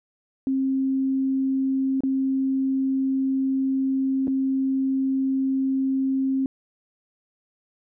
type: tone with dropouts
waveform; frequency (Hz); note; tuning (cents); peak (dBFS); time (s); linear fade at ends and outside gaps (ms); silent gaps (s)
sine; 266.8; C4; +34; -20; 0.47-6.46; 1; 2.006-2.035 / 4.272-4.279
effects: none